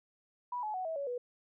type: tone with pitch steps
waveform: sine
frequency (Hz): 980 / 853.1 / 742.7 / 646.6 / 562.9 / 490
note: B5 / G#5 / F#5 / E5 / C#5 / B4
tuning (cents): -14 / +46 / +6 / -34 / +26 / -14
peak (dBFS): -34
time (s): 0.52-1.18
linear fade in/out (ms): 5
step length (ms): 110
effects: none